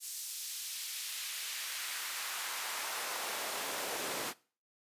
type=noise with high-pass filter sweep; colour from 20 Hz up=pink; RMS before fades=-39 dBFS; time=0-4.34 s; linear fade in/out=50 ms; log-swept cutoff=6200 to 320 Hz; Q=0.9; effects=noise-tail reverb RT60 0.4 s tail -21 dB re dry + resampled to 32000 Hz